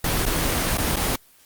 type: noise with dropouts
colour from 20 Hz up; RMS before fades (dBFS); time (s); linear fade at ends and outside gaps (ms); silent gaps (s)
pink; -22; 0.04-1.16; 5; 0.256-0.261 / 0.774-0.781 / 0.96-0.965
effects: white hiss -54 dBFS RMS until 1.45 s + Opus 24 kbps